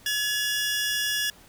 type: tone pair together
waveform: 20% pulse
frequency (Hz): 1698 / 2846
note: G#6 / F7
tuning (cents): +38 / +32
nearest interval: major sixth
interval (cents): 894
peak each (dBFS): -21 / -25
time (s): 0.06-1.3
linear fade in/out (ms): 2
effects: pink hiss -53 dBFS RMS until 1.48 s